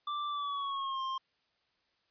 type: tone with pitch glide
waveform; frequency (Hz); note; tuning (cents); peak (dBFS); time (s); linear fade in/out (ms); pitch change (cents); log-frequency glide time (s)
square; 1174.7 to 1058.7; D6 to C6; 0 to +20; -34; 0.07-1.18; 5; -180; 0.28-1.02
effects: white hiss -75 dBFS RMS until 2.1 s + resampled to 11025 Hz